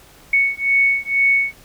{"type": "beating tone pair", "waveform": "sine", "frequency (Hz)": [2217, 2219.1], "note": ["C#7", "C#7"], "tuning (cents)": [0, 1], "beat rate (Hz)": 2.1, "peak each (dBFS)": -17, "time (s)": [0.33, 1.53], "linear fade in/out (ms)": 5, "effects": ["pink hiss -47 dBFS RMS until 1.64 s"]}